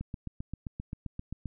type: click train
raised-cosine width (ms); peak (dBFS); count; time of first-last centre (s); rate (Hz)
5; -24; 12; 0.01-1.457; 7.6
effects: none